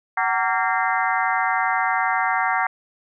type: harmonic tone with a mistuned harmonic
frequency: 230 Hz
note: A#3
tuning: 23 cents flat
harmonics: 3 / 4 / 5 / 6 / 7 / 8 / 9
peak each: -24 / -25 / -26 / -27 / -27 / -28 / -29 dBFS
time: 0.17-2.67 s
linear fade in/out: 5 ms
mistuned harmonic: 3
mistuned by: +150 cents
effects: none